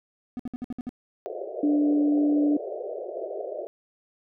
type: tone bursts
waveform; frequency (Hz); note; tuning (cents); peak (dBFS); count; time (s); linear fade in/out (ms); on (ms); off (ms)
triangle; 246.9; B3; 0; -27; 7; 0.37-0.892; 0; 24; 59
type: band-pass noise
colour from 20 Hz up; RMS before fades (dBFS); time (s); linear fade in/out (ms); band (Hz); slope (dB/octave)
white; -34; 1.26-3.67; 0; 360 to 680; 96
type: tone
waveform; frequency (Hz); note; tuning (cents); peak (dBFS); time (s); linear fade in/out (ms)
sine; 293.7; D4; 0; -19; 1.63-2.57; 5
effects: none